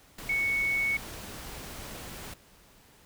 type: tone in noise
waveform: sine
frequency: 2217 Hz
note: C#7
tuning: in tune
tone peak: -25 dBFS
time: 0.29-0.97 s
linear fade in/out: 5 ms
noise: pink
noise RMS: -42 dBFS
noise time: 0.18-2.34 s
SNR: +14 dB
effects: pink hiss -58 dBFS RMS until 3.05 s